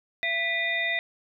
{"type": "tone cluster", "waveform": "sine", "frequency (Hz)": [674, 1977, 2438, 3654], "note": ["E5", "B6", "D#7", "A#7"], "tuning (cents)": [38, 1, -36, -35], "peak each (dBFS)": [-34, -26, -32, -33], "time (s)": [0.23, 0.99], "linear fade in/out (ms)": 0, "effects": []}